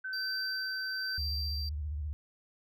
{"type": "tone", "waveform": "sine", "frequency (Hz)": 1529, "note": "G6", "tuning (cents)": -44, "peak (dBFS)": -35, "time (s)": [0.04, 1.18], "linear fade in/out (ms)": 10}
{"type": "tone with tremolo", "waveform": "triangle", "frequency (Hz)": 4699, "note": "D8", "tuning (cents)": 0, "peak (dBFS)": -33, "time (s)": [0.13, 1.69], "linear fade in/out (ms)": 2, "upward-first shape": "sine", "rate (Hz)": 1.1, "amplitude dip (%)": 35}
{"type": "tone with vibrato", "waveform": "sine", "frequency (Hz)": 74.5, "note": "D2", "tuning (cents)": 25, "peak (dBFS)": -33, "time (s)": [1.18, 2.13], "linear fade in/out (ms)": 0, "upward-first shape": "square", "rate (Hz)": 15, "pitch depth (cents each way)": 93}
{"effects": []}